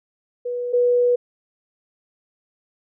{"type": "tone pair in turn", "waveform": "sine", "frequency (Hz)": [488.3, 488.3], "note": ["B4", "B4"], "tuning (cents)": [-20, -20], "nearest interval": "unison", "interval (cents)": 0, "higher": "neither", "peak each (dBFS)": [-23, -14], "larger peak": "second", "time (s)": [[0.45, 0.73], [0.73, 1.16]], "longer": "second", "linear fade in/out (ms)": 10, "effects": []}